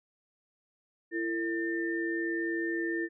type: tone cluster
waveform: sine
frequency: 335.8 / 454.8 / 1799 Hz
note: E4 / A#4 / A6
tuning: +32 / -43 / +38 cents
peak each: -31 / -40 / -34 dBFS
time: 1.11-3.09 s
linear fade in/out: 50 ms
effects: none